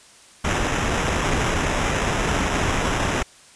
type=noise with sample-and-hold; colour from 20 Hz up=pink; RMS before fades=-22 dBFS; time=0.44-3.23 s; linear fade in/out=10 ms; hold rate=4410 Hz; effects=white hiss -49 dBFS RMS until 3.55 s + resampled to 22050 Hz